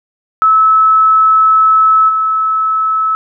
sine tone with level steps, 1300 Hz, E6, 24 cents flat, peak -5 / -10 dBFS, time 0.42-3.15 s, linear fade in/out 0 ms, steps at 2.08 s, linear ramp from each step 20 ms, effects none

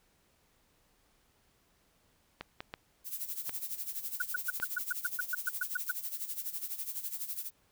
clicks, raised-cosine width 0.3 ms, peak -23 dBFS, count 5, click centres 2.41 / 2.605 / 2.739 / 3.494 / 4.6 s
violet noise with tremolo, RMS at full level -36 dBFS, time 3.04-7.51 s, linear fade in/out 50 ms, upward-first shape sine, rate 12 Hz, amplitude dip 75%
sine tone bursts, 1470 Hz, F#6, 12 cents flat, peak -28 dBFS, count 13, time 4.2-5.913 s, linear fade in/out 5 ms, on 21 ms, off 120 ms
effects pink hiss -70 dBFS RMS until 7.71 s

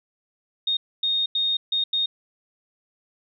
sine tone bursts at uneven times, 3700 Hz, A#7, 14 cents flat, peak -20 dBFS, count 5, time 0.67-0.77 / 1.03-1.26 / 1.35-1.57 / 1.72-1.84 / 1.93-2.06 s, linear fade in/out 5 ms, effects none

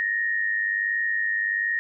sine tone pair together, 1767 / 1868.3 Hz, A6 / A#6, +7 / +3 cents, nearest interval minor second, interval 96 cents, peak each -29 / -23 dBFS, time 0-1.79 s, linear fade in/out 0 ms, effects none

